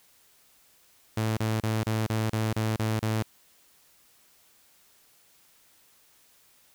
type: tone bursts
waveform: sawtooth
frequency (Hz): 110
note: A2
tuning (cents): 0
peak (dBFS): -21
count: 9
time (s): 1.17-3.226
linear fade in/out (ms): 5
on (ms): 200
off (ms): 32
effects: white hiss -61 dBFS RMS until 6.74 s

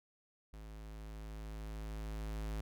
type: tone with level ramp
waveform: square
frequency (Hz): 53.3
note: G#1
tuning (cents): +46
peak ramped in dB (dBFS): -49 to -38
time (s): 0.53-2.61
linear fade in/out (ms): 5
effects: none

